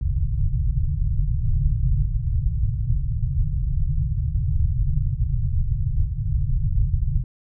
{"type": "low-pass noise", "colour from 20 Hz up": "pink", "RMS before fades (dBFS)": -21, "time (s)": [0.01, 7.24], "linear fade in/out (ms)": 2, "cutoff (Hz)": 150, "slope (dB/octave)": 96, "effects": []}